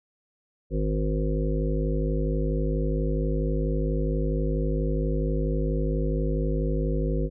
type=harmonic tone; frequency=52.2 Hz; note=G#1; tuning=10 cents sharp; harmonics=1 / 3 / 5 / 7 / 9 / 10; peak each=-25 / -29 / -33 / -33 / -34 / -36 dBFS; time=0.7-7.3 s; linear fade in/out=50 ms; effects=none

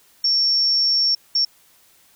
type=tone bursts at uneven times; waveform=sine; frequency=5470 Hz; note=F8; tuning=37 cents flat; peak=-15 dBFS; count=2; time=0.24-1.15 / 1.35-1.45 s; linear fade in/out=5 ms; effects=white hiss -55 dBFS RMS until 2.15 s

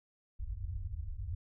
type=low-pass noise; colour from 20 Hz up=white; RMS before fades=-39 dBFS; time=0.39-1.35 s; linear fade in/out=10 ms; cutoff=100 Hz; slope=96 dB/octave; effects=none

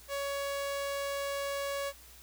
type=tone; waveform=sawtooth; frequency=560 Hz; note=C#5; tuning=18 cents sharp; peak=-29 dBFS; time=0.08-1.93 s; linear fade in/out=50 ms; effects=added 60 Hz sine -57 dBFS peak until 2.22 s + white hiss -55 dBFS RMS until 2.22 s

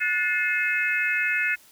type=tone cluster; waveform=sine; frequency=1460 / 1753 / 2128 / 2569 Hz; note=F#6 / A6 / C7 / E7; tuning=-24 / -7 / +29 / -45 cents; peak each=-27 dBFS; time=0-1.56 s; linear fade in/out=20 ms; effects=white hiss -54 dBFS RMS until 1.71 s

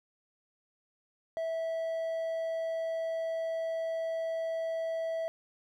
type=tone; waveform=triangle; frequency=654 Hz; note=E5; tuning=14 cents flat; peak=-29 dBFS; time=1.37-5.28 s; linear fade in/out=0 ms; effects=none

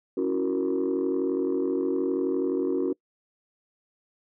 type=chord; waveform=sine; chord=F# dominant seventh; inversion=second; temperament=equal with one note detuned; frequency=277.2 / 329.6 / 368.7 / 466.2 Hz; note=C#4 / E4 / F#4 / A#4; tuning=0 / 0 / -6 / 0 cents; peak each=-27 / -30 / -25 / -30 dBFS; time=0.17-2.93 s; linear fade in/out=5 ms; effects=noise-tail reverb RT60 0.1 s tail -25 dB re dry + tanh soft clip ceiling -18 dBFS

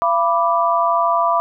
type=chord; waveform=sine; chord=B diminished; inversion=second; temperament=equal with one note detuned; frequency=680.5 / 987.8 / 1174.7 Hz; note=F5 / B5 / D6; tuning=-45 / 0 / 0 cents; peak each=-18 dBFS; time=0.02-1.4 s; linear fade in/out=0 ms; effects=none

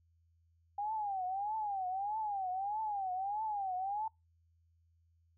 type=tone with vibrato; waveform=sine; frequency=801 Hz; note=G5; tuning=37 cents sharp; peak=-34 dBFS; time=0.78-4.08 s; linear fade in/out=5 ms; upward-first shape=triangle; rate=1.6 Hz; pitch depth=180 cents each way; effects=noise-tail reverb RT60 0.2 s tail -24 dB re dry + added 83 Hz sine -68 dBFS peak until 5.37 s

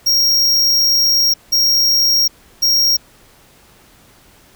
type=tone bursts at uneven times; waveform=square; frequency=5588 Hz; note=F8; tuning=in tune; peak=-11 dBFS; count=3; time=0.06-1.34 / 1.52-2.28 / 2.62-2.97 s; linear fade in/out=10 ms; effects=pink hiss -48 dBFS RMS until 4.55 s

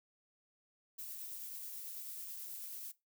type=noise with tremolo; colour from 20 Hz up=violet; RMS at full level=-45 dBFS; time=0.98-2.92 s; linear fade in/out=10 ms; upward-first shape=triangle; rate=9.2 Hz; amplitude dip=25%; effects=noise-tail reverb RT60 0.2 s tail -18 dB re dry

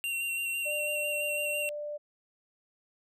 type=tone with vibrato; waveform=square; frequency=2751 Hz; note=F7; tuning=27 cents flat; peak=-31 dBFS; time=0.04-1.69 s; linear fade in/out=0 ms; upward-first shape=square; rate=6 Hz; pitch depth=15 cents each way
type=tone with pitch glide; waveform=sine; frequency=596 to 591.9 Hz; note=D5 to D5; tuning=+25 to +13 cents; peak=-34 dBFS; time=0.65-1.98 s; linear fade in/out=20 ms; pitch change=-12 cents; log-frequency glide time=0.97-1.07 s
effects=none

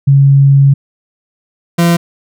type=tone pair in turn; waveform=sine / 40% pulse; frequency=138.59 / 170.58 Hz; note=C#3 / F3; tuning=0 / -40 cents; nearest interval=major third; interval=360 cents; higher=second; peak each=-3 / -6 dBFS; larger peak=first; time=0.07-0.74 / 1.78-1.97 s; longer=first; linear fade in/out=10 ms; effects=none

